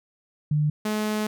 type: tone pair in turn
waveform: sine / sawtooth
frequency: 150 / 213.3 Hz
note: D3 / G#3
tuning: +37 / +46 cents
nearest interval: tritone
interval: 609 cents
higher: second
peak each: -19 / -20 dBFS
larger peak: first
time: 0.51-0.7 / 0.85-1.27 s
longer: second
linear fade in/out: 5 ms
effects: none